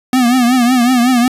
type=tone with vibrato; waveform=square; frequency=247.3 Hz; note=B3; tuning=3 cents sharp; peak=-9 dBFS; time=0.13-1.28 s; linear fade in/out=2 ms; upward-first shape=triangle; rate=5.4 Hz; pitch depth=110 cents each way; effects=resampled to 32000 Hz